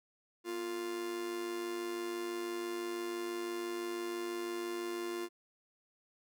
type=tone with amplitude modulation; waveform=45% pulse; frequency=349.2 Hz; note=F4; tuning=in tune; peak=-34 dBFS; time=0.44-5.29 s; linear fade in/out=50 ms; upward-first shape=sine; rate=106 Hz; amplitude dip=55%; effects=none